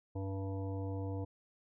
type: harmonic tone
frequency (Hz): 96.9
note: G2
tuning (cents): -20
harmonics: 1 / 3 / 5 / 7 / 9 / 10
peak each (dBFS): -37 / -43 / -45 / -51 / -54 / -57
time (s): 0.15-1.25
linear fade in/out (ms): 10
effects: none